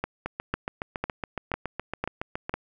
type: two click trains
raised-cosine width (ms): 0.5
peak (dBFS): -15 / -12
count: 17 / 6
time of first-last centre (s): 0.26-2.495 / 0.04-2.54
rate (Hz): 7.16 / 2
effects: none